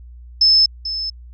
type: tone with echo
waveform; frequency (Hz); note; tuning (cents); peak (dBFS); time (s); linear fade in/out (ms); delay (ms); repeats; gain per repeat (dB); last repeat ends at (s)
sine; 5240; E8; -11; -9; 0.41-0.66; 5; 440; 1; -12; 1.1
effects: added 60 Hz sine -36 dBFS peak until 1.33 s